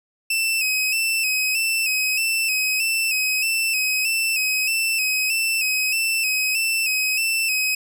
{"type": "tone with vibrato", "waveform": "sawtooth", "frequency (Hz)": 2600, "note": "E7", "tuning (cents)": -24, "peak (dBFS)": -16, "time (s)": [0.3, 7.75], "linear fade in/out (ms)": 5, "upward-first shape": "square", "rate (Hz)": 1.6, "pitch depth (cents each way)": 45, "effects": []}